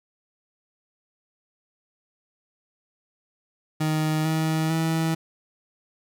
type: tone with pitch steps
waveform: 30% pulse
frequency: 155.56 / 158.74 / 161.98 Hz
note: D#3 / D#3 / E3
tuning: 0 / +35 / -30 cents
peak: -19 dBFS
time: 3.8-5.15 s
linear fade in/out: 10 ms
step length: 450 ms
effects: none